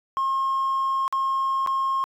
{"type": "tone with dropouts", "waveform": "triangle", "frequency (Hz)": 1074, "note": "C6", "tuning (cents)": 45, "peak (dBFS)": -18, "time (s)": [0.17, 2.04], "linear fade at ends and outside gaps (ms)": 0, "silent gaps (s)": [[1.079, 1.126], [1.663, 1.673]], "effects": ["tanh soft clip ceiling -17 dBFS"]}